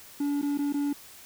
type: tone with dropouts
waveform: triangle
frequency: 286.8 Hz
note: D4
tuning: 41 cents flat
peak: -23 dBFS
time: 0.2-0.93 s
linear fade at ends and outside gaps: 5 ms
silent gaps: 0.416-0.427 / 0.576-0.588 / 0.726-0.741 s
effects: white hiss -49 dBFS RMS until 1.25 s